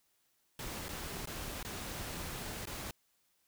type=noise with dropouts; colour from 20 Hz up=pink; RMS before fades=-42 dBFS; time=0.59-2.91 s; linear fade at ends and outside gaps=2 ms; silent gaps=0.884-0.89 / 1.257-1.272 / 1.629-1.648 / 2.655-2.671 s; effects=white hiss -75 dBFS RMS until 3.47 s